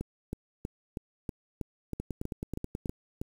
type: two click trains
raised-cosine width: 3 ms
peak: -21 / -21 dBFS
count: 11 / 9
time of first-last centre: 0.01-3.215 / 2-2.858 s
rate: 3.12 / 9.32 Hz
effects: 8-bit